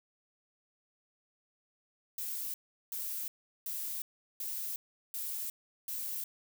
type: noise bursts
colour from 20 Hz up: violet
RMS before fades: -38 dBFS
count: 6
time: 2.18-6.24 s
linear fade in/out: 2 ms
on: 360 ms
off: 380 ms
effects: none